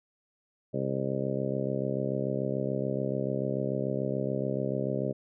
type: harmonic tone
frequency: 66.9 Hz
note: C2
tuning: 39 cents sharp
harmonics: 2 / 3 / 4 / 5 / 6 / 7 / 8 / 9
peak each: -34 / -35 / -37 / -40 / -35 / -40 / -36 / -36 dBFS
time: 0.73-5.13 s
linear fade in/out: 20 ms
effects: none